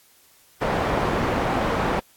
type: low-pass noise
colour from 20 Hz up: white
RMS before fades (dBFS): -23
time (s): 0.61-2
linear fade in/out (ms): 10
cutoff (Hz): 900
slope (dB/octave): 12
effects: white hiss -56 dBFS RMS until 2.16 s + AAC 64 kbps